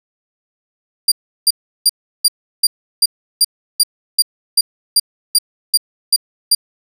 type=tone bursts; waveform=25% pulse; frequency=4774 Hz; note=D8; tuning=28 cents sharp; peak=-3 dBFS; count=15; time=1.08-6.55 s; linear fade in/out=5 ms; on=38 ms; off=350 ms; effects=none